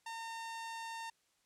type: tone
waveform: sawtooth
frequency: 911 Hz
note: A#5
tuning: 40 cents flat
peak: -38 dBFS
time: 0.06-1.1 s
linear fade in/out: 5 ms
effects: white hiss -75 dBFS RMS until 1.45 s + low-pass 9000 Hz 12 dB/octave